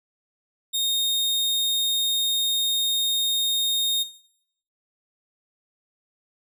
sawtooth tone, 3700 Hz, A#7, 14 cents flat, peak -19 dBFS, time 0.73-4.04 s, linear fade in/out 20 ms, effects noise-tail reverb RT60 0.7 s tail -17 dB re dry

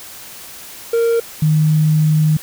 triangle / sine tone pair in turn, 463.3 / 154.61 Hz, A#4 / D#3, -11 / -11 cents, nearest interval octave + perfect fifth, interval 1900 cents, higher first, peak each -10 dBFS, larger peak neither, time 0.93-1.2 / 1.42-2.37 s, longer second, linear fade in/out 5 ms, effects white hiss -35 dBFS RMS until 2.42 s

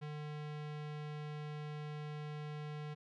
square tone with low-pass filter, 150 Hz, D3, 37 cents sharp, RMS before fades -44 dBFS, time 0.01-2.95 s, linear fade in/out 20 ms, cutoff 3500 Hz, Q 0.9, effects none

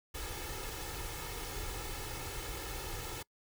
pink noise with comb filter, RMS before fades -41 dBFS, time 0.14-3.23 s, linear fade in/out 10 ms, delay 2.3 ms, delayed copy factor +0.7, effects noise-tail reverb RT60 0.1 s tail -24 dB re dry

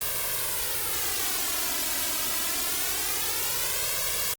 white noise with flanger, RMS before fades -28 dBFS, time 0.01-4.34 s, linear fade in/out 5 ms, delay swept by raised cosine 1.8 to 3.1 ms, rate 0.24 Hz, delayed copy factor +0.9, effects Opus 32 kbps

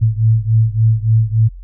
sine beating tone pair, 110 / 113.5 Hz, A2 / A#2, 0 / -46 cents, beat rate 3.5 Hz, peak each -12 / -14 dBFS, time 0.01-1.49 s, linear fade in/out 20 ms, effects added 44 Hz sine -30 dBFS peak until 1.63 s

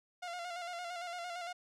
sawtooth tone with vibrato, 701 Hz, F5, 6 cents sharp, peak -36 dBFS, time 0.22-1.53 s, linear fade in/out 10 ms, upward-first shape square, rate 8.8 Hz, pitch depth 41 cents each way, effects low-pass 7000 Hz 12 dB/octave

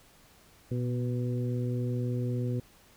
harmonic tone with a mistuned harmonic, 123.47 Hz, B2, in tune, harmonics 1 / 2 / 3 / 4, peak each -29 / -35 / -39 / -41 dBFS, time 0.71-2.6 s, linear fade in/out 5 ms, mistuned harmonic 1, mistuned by -31 cents, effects pink hiss -59 dBFS RMS until 2.96 s

